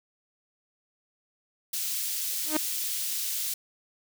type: high-pass noise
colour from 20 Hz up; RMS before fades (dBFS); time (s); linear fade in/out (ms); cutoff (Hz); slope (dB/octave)
white; -31; 1.73-3.54; 5; 3400; 12
type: tone with exponential growth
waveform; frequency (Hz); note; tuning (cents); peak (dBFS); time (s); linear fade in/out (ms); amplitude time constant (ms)
sawtooth; 308.1; D#4; -17; -17; 2.44-2.57; 5; 28
effects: none